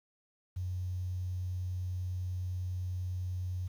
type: tone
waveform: sine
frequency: 91 Hz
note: F#2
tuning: 28 cents flat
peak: -33 dBFS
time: 0.56-3.68 s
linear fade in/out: 10 ms
effects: 10-bit